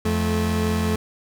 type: tone pair together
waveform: 30% pulse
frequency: 86 / 216.7 Hz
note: F2 / A3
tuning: -26 / -26 cents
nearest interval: octave + major third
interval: 1600 cents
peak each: -20 dBFS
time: 0.05-0.96 s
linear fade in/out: 5 ms
effects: none